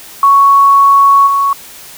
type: tone with level steps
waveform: sine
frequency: 1112 Hz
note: C#6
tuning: 5 cents sharp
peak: -3 / -8 dBFS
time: 0.23-1.53 s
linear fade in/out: 2 ms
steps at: 1.26 s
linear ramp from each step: 20 ms
effects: white hiss -33 dBFS RMS until 1.97 s